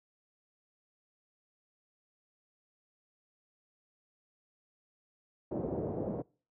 white low-pass noise, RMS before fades -35 dBFS, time 5.51-6.22 s, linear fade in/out 5 ms, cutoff 530 Hz, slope 24 dB/octave, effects noise-tail reverb RT60 0.4 s tail -25 dB re dry + high-pass 100 Hz 12 dB/octave

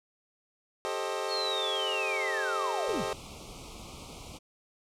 25% pulse chord, A half-diminished seventh, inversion third, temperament equal with one note detuned, 392 / 440 / 530.9 / 622.3 Hz, G4 / A4 / C5 / Eb5, 0 / 0 / +25 / 0 cents, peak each -33 dBFS, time 0.85-3.13 s, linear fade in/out 0 ms
sine linear sweep, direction down, 4412 to 92.5 Hz, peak -31 dBFS, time 1.28-3.05 s, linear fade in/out 50 ms
pink band-stop noise, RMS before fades -45 dBFS, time 2.87-4.39 s, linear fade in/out 20 ms, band 1300 to 2200 Hz, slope 96 dB/octave
effects low-pass 9000 Hz 12 dB/octave

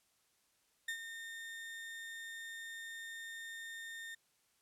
35% pulse tone with ADSR envelope, 1824 Hz, A#6, 38 cents flat, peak -34 dBFS, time 0.88-4.15 s, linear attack 6 ms, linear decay 82 ms, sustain -9 dB, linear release 7 ms, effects white hiss -75 dBFS RMS until 4.61 s + low-pass 12000 Hz 12 dB/octave

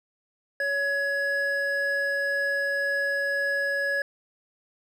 triangle tone pair together, 561 / 1681.1 Hz, C#5 / G#6, +21 / +21 cents, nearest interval octave + perfect fifth, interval 1900 cents, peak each -28 / -23 dBFS, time 0.6-4.02 s, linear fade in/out 2 ms, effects none

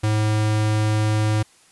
square tone, 107.4 Hz, A2, 41 cents flat, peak -18 dBFS, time 0.03-1.43 s, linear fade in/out 10 ms, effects white hiss -54 dBFS RMS until 1.71 s + resampled to 24000 Hz

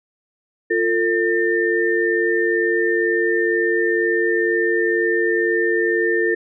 sine tone cluster, 349 / 451.1 / 1802 Hz, F4 / A4 / A6, -1 / +43 / +41 cents, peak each -20 dBFS, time 0.7-6.35 s, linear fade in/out 10 ms, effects none

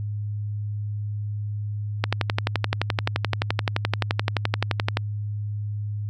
click train, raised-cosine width 0.3 ms, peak -5 dBFS, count 35, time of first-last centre 2.04-4.971 s, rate 11.6 Hz, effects added 104 Hz sine -26 dBFS peak until 6.09 s

